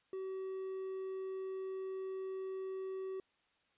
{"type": "tone", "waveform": "triangle", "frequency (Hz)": 380.4, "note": "F#4", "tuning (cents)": 48, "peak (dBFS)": -37, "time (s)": [0.13, 3.2], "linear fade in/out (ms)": 2, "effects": ["white hiss -75 dBFS RMS until 3.77 s", "resampled to 8000 Hz"]}